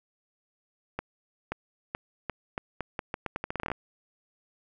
accelerating click train, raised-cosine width 0.5 ms, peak -16 dBFS, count 19, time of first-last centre 0.99-3.717 s, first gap 530 ms, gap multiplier 0.81, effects none

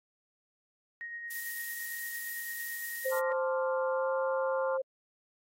sine tone with tremolo, 1873 Hz, A#6, 8 cents sharp, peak -37 dBFS, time 1.01-3.32 s, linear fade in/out 0 ms, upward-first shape sine, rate 8.9 Hz, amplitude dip 35%
violet noise, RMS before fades -39 dBFS, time 1.3-3.2 s, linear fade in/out 10 ms
sine tone with pitch glide, 523.3 to 529.4 Hz, C5 to C5, 0 to +20 cents, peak -29 dBFS, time 3.05-4.82 s, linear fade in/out 10 ms, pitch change +20 cents, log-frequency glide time 3.9-4.09 s
sine chord, D minor seventh, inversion second, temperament equal, 880 / 1046.5 / 1174.7 / 1396.9 Hz, A5 / C6 / D6 / F6, 0 / 0 / 0 / 0 cents, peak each -38 / -38 / -42 / -40 dBFS, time 3.11-4.78 s, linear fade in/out 20 ms
effects AAC 48 kbps

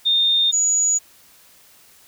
sine tone pair in turn, 3643 / 6837 Hz, A#7 / G#8, -41 / +49 cents, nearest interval major seventh, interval 1090 cents, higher second, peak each -14 / -15 dBFS, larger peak first, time 0.05-0.52 / 0.52-0.99 s, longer neither, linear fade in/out 20 ms, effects white hiss -51 dBFS RMS until 2.07 s

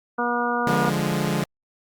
harmonic tone, 240.6 Hz, B3, 45 cents flat, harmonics 1 / 2 / 3 / 4 / 5 / 6, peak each -28 / -28 / -28 / -28 / -28 / -28 dBFS, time 0.18-0.9 s, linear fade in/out 10 ms
sawtooth chord, D diminished, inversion none, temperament equal, 146.83 / 174.61 / 207.7 Hz, D3 / F3 / Ab3, 0 / 0 / 0 cents, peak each -22 dBFS, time 0.67-1.44 s, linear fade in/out 2 ms
effects Opus 48 kbps

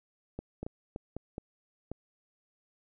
clicks, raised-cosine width 2 ms, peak -24 dBFS, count 7, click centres 0.39 / 0.63 / 0.665 / 0.961 / 1.166 / 1.381 / 1.916 s, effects none

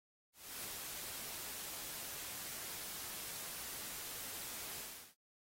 white noise with ADSR envelope, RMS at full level -44 dBFS, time 0.33-5.15 s, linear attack 320 ms, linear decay 4 ms, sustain -2 dB, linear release 360 ms, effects AAC 48 kbps

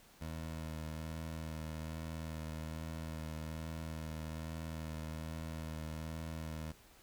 20% pulse tone with vibrato, 79.6 Hz, D#2, 40 cents sharp, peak -36 dBFS, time 0.21-6.72 s, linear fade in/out 5 ms, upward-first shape sine, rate 1.2 Hz, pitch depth 23 cents each way, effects pink hiss -62 dBFS RMS until 7.02 s

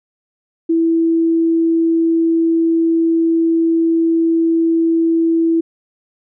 sine tone, 329.6 Hz, E4, in tune, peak -11 dBFS, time 0.69-5.61 s, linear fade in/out 10 ms, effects none

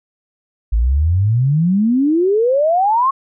sine exponential sweep, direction up, 52.1 to 1111 Hz, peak -11 dBFS, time 0.72-3.11 s, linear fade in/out 10 ms, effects none

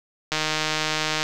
click train, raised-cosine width 0.2 ms, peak -6 dBFS, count 142, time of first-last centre 0.32-1.23 s, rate 155 Hz, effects none

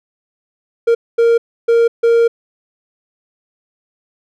triangle tone bursts at uneven times, 464.9 Hz, A#4, 5 cents flat, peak -6 dBFS, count 4, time 0.87-0.95 / 1.18-1.38 / 1.68-1.88 / 2.03-2.28 s, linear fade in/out 10 ms, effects none

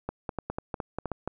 clicks, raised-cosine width 1 ms, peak -17 dBFS, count 11, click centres 0.09 / 0.292 / 0.387 / 0.5 / 0.585 / 0.742 / 0.802 / 0.986 / 1.057 / 1.117 / 1.276 s, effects none

